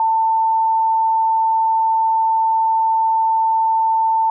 sine tone, 893 Hz, A5, 25 cents sharp, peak -13 dBFS, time 0-4.3 s, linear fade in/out 2 ms, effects none

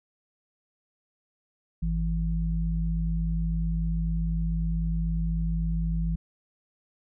sine tone pair together, 51.91 / 164.81 Hz, G#1 / E3, 0 / 0 cents, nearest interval octave + minor sixth, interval 2000 cents, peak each -26 / -28 dBFS, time 1.82-6.16 s, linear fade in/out 10 ms, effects none

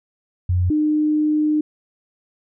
sine tone pair in turn, 89.9 / 303.9 Hz, F#2 / D#4, -49 / -41 cents, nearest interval octave + major sixth, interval 2108 cents, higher second, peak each -15 dBFS, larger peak neither, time 0.49-0.7 / 0.7-1.61 s, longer second, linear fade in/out 5 ms, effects none

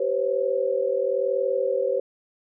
sine tone cluster, 387.1 / 500 / 541 Hz, G4 / B4 / C#5, -22 / +21 / -42 cents, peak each -28 / -25 / -24 dBFS, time 0-2 s, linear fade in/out 5 ms, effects none

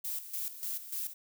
violet noise with tremolo, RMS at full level -36 dBFS, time 0.04-1.14 s, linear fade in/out 10 ms, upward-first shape square, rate 3.4 Hz, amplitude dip 70%, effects none

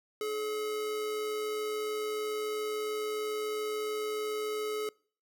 square tone with amplitude modulation, 426.5 Hz, G#4, 46 cents sharp, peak -31 dBFS, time 0.21-4.89 s, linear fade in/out 2 ms, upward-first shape sine, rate 123 Hz, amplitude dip 30%, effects noise-tail reverb RT60 0.5 s tail -26 dB re dry

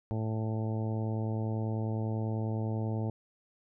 harmonic tone, 110.2 Hz, A2, 3 cents sharp, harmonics 1 / 2 / 3 / 4 / 5 / 6 / 7 / 8, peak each -31 / -37 / -41 / -43 / -45 / -47 / -48 / -49 dBFS, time 0.11-3.1 s, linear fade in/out 0 ms, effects none

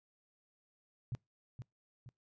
sine tone with echo, 123.47 Hz, B2, in tune, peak -35 dBFS, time 1.12-1.15 s, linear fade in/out 0 ms, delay 470 ms, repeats 2, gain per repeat -7 dB, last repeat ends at 2.09 s, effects noise-tail reverb RT60 0.2 s tail -25 dB re dry + resampled to 16000 Hz

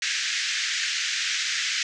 pink band-pass noise, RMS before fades -27 dBFS, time 0.02-1.83 s, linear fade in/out 2 ms, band 1600 to 6900 Hz, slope 48 dB/octave, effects none

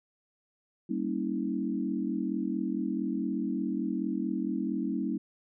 sine chord, G diminished seventh, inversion none, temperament equal with one note detuned, 196 / 233.1 / 277.2 / 321.9 Hz, G3 / Bb3 / Db4 / Fb4, 0 / 0 / 0 / -41 cents, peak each -34 dBFS, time 0.89-5.18 s, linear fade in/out 10 ms, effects none

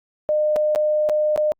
sine tone with dropouts, 607 Hz, D#5, 43 cents flat, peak -16 dBFS, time 0.29-1.52 s, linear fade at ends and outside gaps 0 ms, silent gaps 0.56-0.564 / 0.75-0.759 / 1.09-1.096 / 1.361-1.376 s, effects Opus 48 kbps

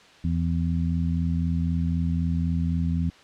harmonic tone, 83.9 Hz, E2, 31 cents sharp, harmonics 1 / 2 / 3, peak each -25 / -25 / -31 dBFS, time 0.24-3.1 s, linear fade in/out 5 ms, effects white hiss -51 dBFS RMS until 3.23 s + low-pass 4000 Hz 12 dB/octave

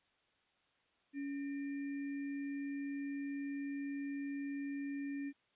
sine tone with sample-and-hold, 281 Hz, C#4, 24 cents sharp, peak -38 dBFS, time 1.13-5.33 s, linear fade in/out 50 ms, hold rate 2100 Hz, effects white hiss -75 dBFS RMS until 5.55 s + resampled to 8000 Hz

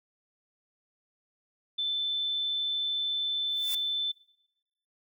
sine tone, 3527 Hz, A7, 3 cents sharp, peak -27 dBFS, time 1.78-4.12 s, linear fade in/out 10 ms
blue noise with exponential growth, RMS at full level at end -32 dBFS, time 3.46-3.75 s, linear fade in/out 5 ms, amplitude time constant 61 ms
effects noise-tail reverb RT60 0.9 s tail -20 dB re dry

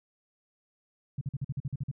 sine tone bursts, 136.4 Hz, C#3, 28 cents flat, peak -29 dBFS, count 10, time 1.18-1.914 s, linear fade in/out 5 ms, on 32 ms, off 46 ms, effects none

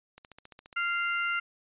click train, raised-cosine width 0.2 ms, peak -30 dBFS, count 9, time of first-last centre 0.18-0.728 s, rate 14.6 Hz
harmonic tone, 695 Hz, F5, 9 cents flat, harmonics 2 / 3 / 4, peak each -29 / -33 / -35 dBFS, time 0.76-1.4 s, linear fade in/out 10 ms
effects resampled to 8000 Hz

